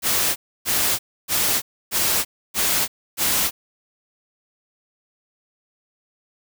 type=noise bursts; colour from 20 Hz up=white; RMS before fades=-20 dBFS; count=6; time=0.02-3.51 s; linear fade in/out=50 ms; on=340 ms; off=290 ms; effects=none